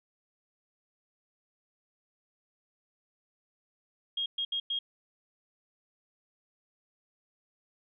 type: tone bursts at uneven times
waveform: sine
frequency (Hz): 3256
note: G#7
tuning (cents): -35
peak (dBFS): -29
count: 4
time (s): 4.17-4.26 / 4.38-4.45 / 4.52-4.6 / 4.7-4.79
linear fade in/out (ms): 5
effects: none